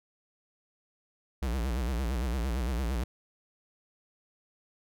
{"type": "tone with vibrato", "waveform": "square", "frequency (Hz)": 61.74, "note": "B1", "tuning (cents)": 0, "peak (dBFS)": -29, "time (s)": [1.42, 3.04], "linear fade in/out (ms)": 5, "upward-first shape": "sine", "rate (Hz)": 8.8, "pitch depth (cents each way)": 180, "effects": []}